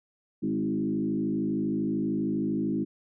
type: tone with frequency modulation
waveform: sine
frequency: 260.3 Hz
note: C4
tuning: 9 cents flat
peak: -25 dBFS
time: 0.42-2.85 s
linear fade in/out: 20 ms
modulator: 52.9 Hz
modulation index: 1.6
effects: none